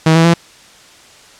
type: tone with pitch steps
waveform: sawtooth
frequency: 160 / 164.4 / 168.93 Hz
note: D#3 / E3 / E3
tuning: +49 / -4 / +43 cents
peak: -3 dBFS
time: 0.06-0.339 s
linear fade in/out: 5 ms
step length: 93 ms
effects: white hiss -42 dBFS RMS until 1.39 s + low-pass 7000 Hz 12 dB/octave